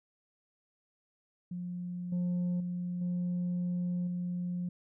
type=tone with level steps; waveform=sine; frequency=177.5 Hz; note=F3; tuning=28 cents sharp; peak=-35 / -26 / -32 / -28 / -31 dBFS; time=1.51-4.69 s; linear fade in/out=5 ms; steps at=2.12 / 2.6 / 3.01 / 4.07 s; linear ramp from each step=5 ms; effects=tanh soft clip ceiling -28 dBFS